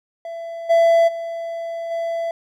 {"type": "tone with level steps", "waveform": "triangle", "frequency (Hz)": 669, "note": "E5", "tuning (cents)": 25, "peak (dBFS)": [-26, -9, -23, -19], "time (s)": [0.25, 2.31], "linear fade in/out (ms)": 2, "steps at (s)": [0.69, 1.07, 1.9], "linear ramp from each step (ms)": 20, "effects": []}